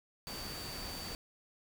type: tone in noise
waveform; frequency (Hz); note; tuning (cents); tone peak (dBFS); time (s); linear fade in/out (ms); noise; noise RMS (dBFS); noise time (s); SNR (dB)
sine; 4594; D8; -39; -45; 0.27-1.15; 0; pink; -44; 0.27-1.15; -4
effects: none